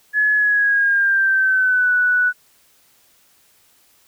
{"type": "tone with pitch glide", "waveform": "sine", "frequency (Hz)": [1700, 1479.9], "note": ["G#6", "F#6"], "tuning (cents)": [40, 0], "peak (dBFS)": -13, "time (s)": [0.13, 2.33], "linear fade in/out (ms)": 50, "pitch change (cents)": -240, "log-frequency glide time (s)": [0.35, 1.93], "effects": ["white hiss -56 dBFS RMS until 4.07 s"]}